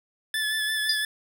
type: tone with vibrato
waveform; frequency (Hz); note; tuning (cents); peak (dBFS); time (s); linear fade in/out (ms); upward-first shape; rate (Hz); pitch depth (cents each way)
25% pulse; 1736; A6; -24; -21; 0.34-1.05; 2; sine; 5.8; 23
type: tone with exponential decay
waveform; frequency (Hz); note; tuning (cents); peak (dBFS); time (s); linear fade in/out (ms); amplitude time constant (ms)
sine; 4936; D#8; -15; -18; 0.89-1.05; 5; 33
effects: none